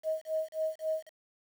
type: tone with tremolo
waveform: sine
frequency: 632 Hz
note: D#5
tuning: 27 cents sharp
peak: -27 dBFS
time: 0.03-1.1 s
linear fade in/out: 50 ms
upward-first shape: sine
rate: 3.7 Hz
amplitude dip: 100%
effects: 9-bit